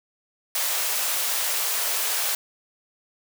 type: high-pass noise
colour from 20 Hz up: white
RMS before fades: -25 dBFS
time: 0.55-2.35 s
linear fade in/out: 2 ms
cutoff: 480 Hz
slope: 24 dB/octave
effects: none